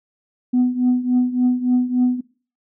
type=tone with tremolo; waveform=sine; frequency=249.2 Hz; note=B3; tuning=16 cents sharp; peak=-10 dBFS; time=0.53-2.21 s; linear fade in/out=10 ms; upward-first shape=triangle; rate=3.5 Hz; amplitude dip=85%; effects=noise-tail reverb RT60 0.4 s tail -22 dB re dry + tanh soft clip ceiling -10 dBFS